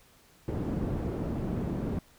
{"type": "low-pass noise", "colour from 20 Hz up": "white", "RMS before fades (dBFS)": -32, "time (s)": [0.48, 1.99], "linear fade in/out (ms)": 2, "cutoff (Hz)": 280, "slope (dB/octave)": 12, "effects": ["pink hiss -60 dBFS RMS until 2.18 s"]}